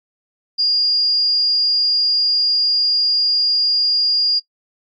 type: tone with amplitude modulation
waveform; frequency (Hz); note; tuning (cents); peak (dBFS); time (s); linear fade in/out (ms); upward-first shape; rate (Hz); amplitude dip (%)
sine; 4822; D8; +45; -11; 0.58-4.4; 20; sine; 227; 35
effects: noise-tail reverb RT60 0.1 s tail -21 dB re dry + MP3 48 kbps